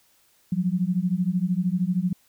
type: beating tone pair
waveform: sine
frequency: 174.61 / 187.61 Hz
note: F3 / F#3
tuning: 0 / +24 cents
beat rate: 13 Hz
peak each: -24 dBFS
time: 0.52-2.13 s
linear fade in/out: 5 ms
effects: white hiss -62 dBFS RMS until 2.28 s